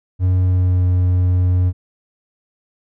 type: tone with pitch glide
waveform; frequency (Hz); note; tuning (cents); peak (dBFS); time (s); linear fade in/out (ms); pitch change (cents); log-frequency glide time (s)
triangle; 91.8 to 90.48; F#2 to F#2; -13 to -38; -10; 0.19-1.73; 50; -25; 0.42-0.83
effects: none